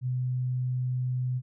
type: tone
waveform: sine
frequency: 126.5 Hz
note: B2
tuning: 42 cents sharp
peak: -26 dBFS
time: 0.01-1.42 s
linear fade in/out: 50 ms
effects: none